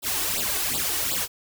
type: noise with flanger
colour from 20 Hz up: white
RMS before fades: -26 dBFS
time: 0.02-1.28 s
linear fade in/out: 50 ms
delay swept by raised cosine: 0.24 to 2.74 ms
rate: 2.7 Hz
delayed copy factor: +1
effects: none